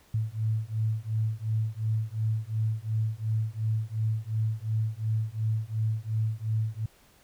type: beating tone pair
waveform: sine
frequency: 108.6 / 111.4 Hz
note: A2 / A2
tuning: -22 / +22 cents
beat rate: 2.8 Hz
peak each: -29 dBFS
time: 0.14-6.86 s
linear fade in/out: 5 ms
effects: pink hiss -60 dBFS RMS until 7.23 s